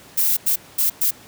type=noise bursts at uneven times; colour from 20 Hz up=violet; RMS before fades=-18 dBFS; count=4; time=0.17-0.37 / 0.46-0.56 / 0.78-0.9 / 1.01-1.11 s; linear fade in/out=10 ms; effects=pink hiss -45 dBFS RMS until 1.27 s + high-pass 100 Hz 12 dB/octave